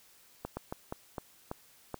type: slowing click train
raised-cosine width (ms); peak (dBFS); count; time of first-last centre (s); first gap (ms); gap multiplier
1; -22; 7; 0.45-1.943; 120; 1.29
effects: white hiss -61 dBFS RMS until 1.99 s